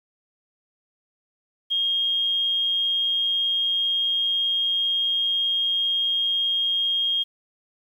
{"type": "tone", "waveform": "sine", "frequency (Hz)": 3241, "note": "G#7", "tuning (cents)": -43, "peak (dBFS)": -20, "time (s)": [1.7, 7.24], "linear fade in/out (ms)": 20, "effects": ["9-bit"]}